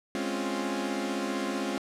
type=chord; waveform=sawtooth; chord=Db major seventh; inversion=second; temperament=equal; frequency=207.7 / 261.6 / 277.2 / 349.2 Hz; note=Ab3 / C4 / Db4 / F4; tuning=0 / 0 / 0 / 0 cents; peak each=-31 dBFS; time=0.15-1.78 s; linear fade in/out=0 ms; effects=low-pass 9000 Hz 12 dB/octave